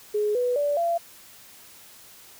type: tone with pitch steps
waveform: sine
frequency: 419.4 / 493 / 579.6 / 681.3 Hz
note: G#4 / B4 / D5 / F5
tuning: +17 / -3 / -23 / -43 cents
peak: -21 dBFS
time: 0.14-0.98 s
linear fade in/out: 10 ms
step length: 210 ms
effects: white hiss -49 dBFS RMS until 2.39 s